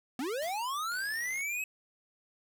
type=linear sweep; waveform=square; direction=up; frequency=233.1 to 2587 Hz; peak=-33 dBFS; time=0.19-1.64 s; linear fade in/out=2 ms
type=noise with exponential decay; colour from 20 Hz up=white; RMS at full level=-45 dBFS; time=0.42-0.88 s; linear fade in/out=0 ms; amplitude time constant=100 ms
type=click train; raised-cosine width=0.2 ms; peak=-34 dBFS; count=30; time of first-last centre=0.92-1.409 s; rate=59.3 Hz
effects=none